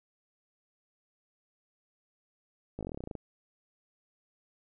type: slowing click train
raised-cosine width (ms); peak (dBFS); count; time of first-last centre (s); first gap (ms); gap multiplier
2; -25; 14; 2.79-3.153; 18; 1.07
effects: none